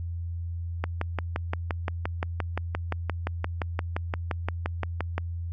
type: click train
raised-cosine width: 0.5 ms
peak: -13 dBFS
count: 26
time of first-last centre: 0.84-5.18 s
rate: 5.76 Hz
effects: added 85 Hz sine -30 dBFS peak until 5.52 s